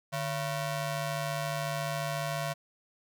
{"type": "ring-modulated tone", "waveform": "sawtooth", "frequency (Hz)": 413.8, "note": "G#4", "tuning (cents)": -6, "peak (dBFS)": -24, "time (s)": [0.12, 2.54], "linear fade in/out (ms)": 20, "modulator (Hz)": 264, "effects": []}